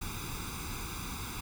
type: noise with comb filter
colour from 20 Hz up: pink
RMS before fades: -39 dBFS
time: 0.01-1.41 s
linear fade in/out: 10 ms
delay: 0.82 ms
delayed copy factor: +0.85
effects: none